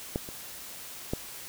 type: clicks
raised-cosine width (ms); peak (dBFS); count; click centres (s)
2; -15 / -28 / -15; 3; 0.159 / 0.289 / 1.135
effects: white hiss -43 dBFS RMS until 1.48 s